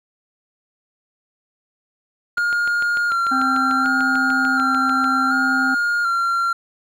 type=tone with vibrato; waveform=triangle; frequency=1396.9 Hz; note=F6; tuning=in tune; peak=-15 dBFS; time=2.37-6.53 s; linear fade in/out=5 ms; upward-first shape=square; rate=0.68 Hz; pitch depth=28 cents each way
type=click train; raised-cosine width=0.3 ms; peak=-16 dBFS; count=19; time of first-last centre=2.38-5.043 s; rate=6.76 Hz
type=harmonic tone; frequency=261.6 Hz; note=C4; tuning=in tune; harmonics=1 / 3 / 5 / 6; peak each=-22 / -27 / -29 / -30 dBFS; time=3.31-5.75 s; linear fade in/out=10 ms
effects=none